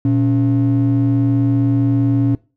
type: ring-modulated tone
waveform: triangle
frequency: 198.8 Hz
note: G3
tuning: 25 cents sharp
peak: -6 dBFS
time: 0.05-2.35 s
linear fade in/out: 2 ms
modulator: 80.6 Hz
effects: noise-tail reverb RT60 0.3 s tail -23 dB re dry + tanh soft clip ceiling -6 dBFS